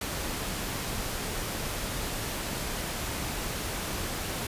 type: noise with amplitude modulation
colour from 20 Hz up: pink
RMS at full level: -32 dBFS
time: 0.01-4.47 s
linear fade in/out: 5 ms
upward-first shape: sine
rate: 259 Hz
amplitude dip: 25%
effects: resampled to 32000 Hz